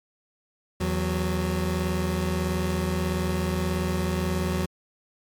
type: tone pair together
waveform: 25% pulse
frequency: 81.43 / 184.4 Hz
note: E2 / F#3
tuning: -21 / -6 cents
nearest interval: octave + major second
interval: 1415 cents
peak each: -23 dBFS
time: 0.8-4.66 s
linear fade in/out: 10 ms
effects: MP3 96 kbps